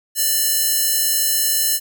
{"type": "tone with high-pass filter", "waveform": "square", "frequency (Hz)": 591, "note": "D5", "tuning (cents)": 11, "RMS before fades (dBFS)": -18, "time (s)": [0.15, 1.8], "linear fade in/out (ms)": 50, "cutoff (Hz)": 7400, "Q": 0.5, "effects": []}